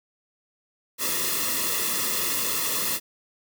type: noise with comb filter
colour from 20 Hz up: white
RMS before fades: -26 dBFS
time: 0.98-3 s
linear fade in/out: 50 ms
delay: 1.3 ms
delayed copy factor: -0.95
effects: none